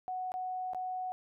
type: tone with dropouts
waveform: sine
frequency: 740 Hz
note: F#5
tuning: in tune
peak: -34 dBFS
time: 0.08-1.12 s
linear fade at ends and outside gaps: 0 ms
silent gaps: 0.319-0.34 / 0.734-0.747 s
effects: none